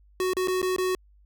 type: tone with dropouts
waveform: square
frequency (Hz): 370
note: F#4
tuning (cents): 0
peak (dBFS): -24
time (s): 0.2-0.95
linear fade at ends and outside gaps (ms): 1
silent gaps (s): 0.334-0.368 / 0.474-0.482 / 0.617-0.628 / 0.763-0.783
effects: added 50 Hz sine -54 dBFS peak until 1.25 s